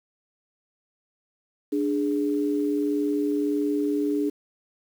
sine tone pair together, 293.7 / 415.3 Hz, D4 / G#4, 0 / 0 cents, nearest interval tritone, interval 600 cents, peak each -23 / -27 dBFS, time 1.72-4.3 s, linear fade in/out 10 ms, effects 8-bit

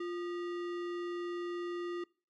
sine tone with sample-and-hold, 349.2 Hz, F4, in tune, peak -35 dBFS, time 0-2.04 s, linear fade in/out 5 ms, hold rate 1575 Hz, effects noise-tail reverb RT60 0.4 s tail -24 dB re dry + low-pass 3000 Hz 12 dB/octave

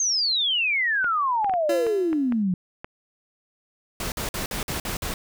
sine exponential sweep, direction down, 6490 to 174.61 Hz, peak -20 dBFS, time 0-2.54 s, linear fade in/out 2 ms
clicks, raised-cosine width 0.5 ms, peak -19 dBFS, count 8, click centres 1.044 / 1.445 / 1.496 / 1.538 / 1.867 / 2.13 / 2.323 / 2.845 s
30% pulse tone with exponential decay, 339.8 Hz, F4, 47 cents flat, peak -20 dBFS, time 1.69-2.43 s, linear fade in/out 5 ms, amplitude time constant 160 ms
pink noise bursts, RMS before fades -29 dBFS, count 7, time 4-5.14 s, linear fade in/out 2 ms, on 120 ms, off 50 ms
effects none

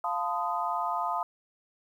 sine chord, F dominant seventh, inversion none, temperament equal with one note detuned, 698.5 / 880 / 1020.8 / 1244.5 Hz, F5 / A5 / C6 / Eb6, 0 / 0 / -43 / 0 cents, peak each -33 dBFS, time 0.04-1.23 s, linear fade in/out 2 ms, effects 10-bit

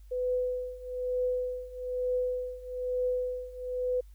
sine tone with tremolo, 501 Hz, B4, 25 cents sharp, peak -25 dBFS, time 0.11-4.01 s, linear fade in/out 10 ms, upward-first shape triangle, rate 1.1 Hz, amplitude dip 90%, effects added 50 Hz sine -48 dBFS peak until 4.14 s + white hiss -70 dBFS RMS until 4.14 s

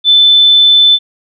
sine tone, 3520 Hz, A7, in tune, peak -3 dBFS, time 0.04-0.99 s, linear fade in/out 50 ms, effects none

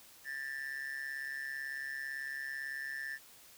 triangle tone with amplitude modulation, 1771 Hz, A6, 11 cents sharp, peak -33 dBFS, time 0.24-3.19 s, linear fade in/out 50 ms, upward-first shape sine, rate 138 Hz, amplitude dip 80%, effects white hiss -58 dBFS RMS until 3.57 s

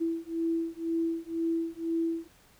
sine beating tone pair, 329.6 / 331.6 Hz, E4 / E4, 0 / +10 cents, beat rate 2 Hz, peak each -31 / -31 dBFS, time 0-2.28 s, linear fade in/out 20 ms, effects pink hiss -60 dBFS RMS until 2.59 s

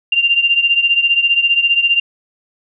sine beating tone pair, 2781 / 2796 Hz, F7 / F7, -8 / +1 cents, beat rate 15 Hz, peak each -12 / -16 dBFS, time 0.12-2 s, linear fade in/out 5 ms, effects none

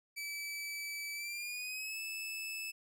sawtooth tone with pitch glide, 2305 to 2617 Hz, D7 to E7, -33 to -13 cents, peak -36 dBFS, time 0.16-2.72 s, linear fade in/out 20 ms, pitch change +220 cents, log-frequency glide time 1.14-1.99 s, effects none

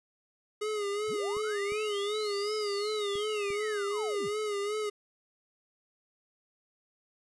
square tone with vibrato, 415.3 Hz, G#4, in tune, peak -31 dBFS, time 0.61-4.9 s, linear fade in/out 10 ms, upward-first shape sine, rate 2.7 Hz, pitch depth 64 cents each way
sine linear two-way sweep, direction up then down, 46.25 to 5160 to 46.25 Hz, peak -39 dBFS, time 1.07-4.3 s, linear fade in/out 50 ms, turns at 2.53 s
clicks, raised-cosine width 3 ms, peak -34 dBFS, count 4, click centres 1.368 / 1.721 / 3.155 / 3.504 s
effects resampled to 24000 Hz + 10-bit

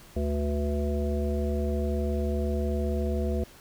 harmonic tone with a mistuned harmonic, 73.42 Hz, D2, in tune, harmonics 1 / 3 / 5 / 7 / 9, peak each -27 / -32 / -34 / -35 / -37 dBFS, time 0.16-3.44 s, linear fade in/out 5 ms, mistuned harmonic 7, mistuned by -67 cents, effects pink hiss -52 dBFS RMS until 3.6 s

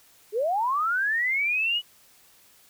sine linear sweep, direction up, 391.3 to 2960 Hz, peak -22 dBFS, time 0.32-1.82 s, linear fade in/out 50 ms, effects white hiss -57 dBFS RMS until 2.69 s

